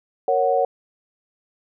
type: chord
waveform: sine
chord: F# major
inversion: first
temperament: equal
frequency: 466.2 / 554.4 / 740 Hz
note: A#4 / C#5 / F#5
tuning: 0 / 0 / 0 cents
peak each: -22 / -20 / -20 dBFS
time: 0.28-0.65 s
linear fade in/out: 2 ms
effects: none